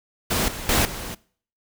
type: noise with level steps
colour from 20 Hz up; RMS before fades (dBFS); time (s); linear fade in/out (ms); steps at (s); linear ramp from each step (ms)
pink; -22 / -33 / -19 / -33; 0.3-1.15; 10; 0.48 / 0.69 / 0.85; 2
effects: noise-tail reverb RT60 0.5 s tail -22 dB re dry